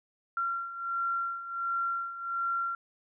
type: beating tone pair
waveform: sine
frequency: 1371 / 1372.4 Hz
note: F6 / F6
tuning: -32 / -31 cents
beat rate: 1.4 Hz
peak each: -36 / -31 dBFS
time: 0.37-2.75 s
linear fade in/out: 2 ms
effects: none